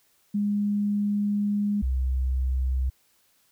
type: tone pair in turn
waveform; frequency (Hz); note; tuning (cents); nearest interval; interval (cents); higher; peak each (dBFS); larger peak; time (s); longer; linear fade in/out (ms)
sine; 205.2 / 64.63; G#3 / C2; -21 / -21; octave + minor sixth; 2000; first; -22; neither; 0.34-1.82 / 1.82-2.9; first; 10
effects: white hiss -65 dBFS RMS until 3.51 s